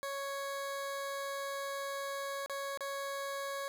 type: tone with dropouts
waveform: 20% pulse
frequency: 554.4 Hz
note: C#5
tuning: in tune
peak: -32 dBFS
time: 0.03-3.68 s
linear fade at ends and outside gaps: 0 ms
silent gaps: 2.461-2.497 / 2.774-2.807 s
effects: none